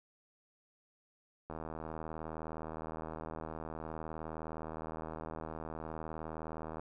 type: click train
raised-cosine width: 1 ms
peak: -28 dBFS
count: 422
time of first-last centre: 1.5-6.796 s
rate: 79.5 Hz
effects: none